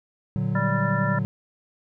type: chord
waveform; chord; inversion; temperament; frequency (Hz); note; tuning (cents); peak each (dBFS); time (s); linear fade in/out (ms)
triangle; Bb augmented; none; equal; 116.54 / 146.83 / 185; Bb2 / D3 / F#3; 0 / 0 / 0; -25; 0.36-1.25; 0
type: harmonic tone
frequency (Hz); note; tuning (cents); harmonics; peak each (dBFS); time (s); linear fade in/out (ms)
196; G3; 0; 1 / 3 / 5 / 7 / 9; -30 / -30 / -30 / -30 / -30; 0.55-1.19; 5
effects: none